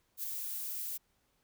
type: noise with ADSR envelope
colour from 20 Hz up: violet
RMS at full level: -36 dBFS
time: 0.17-0.98 s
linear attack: 63 ms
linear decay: 10 ms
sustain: -3 dB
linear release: 17 ms
effects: pink hiss -75 dBFS RMS until 1.43 s